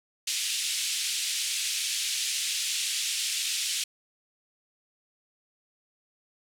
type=band-pass noise; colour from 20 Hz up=pink; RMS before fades=-30 dBFS; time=0.27-3.84 s; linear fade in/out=5 ms; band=2700 to 10000 Hz; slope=24 dB/octave; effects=none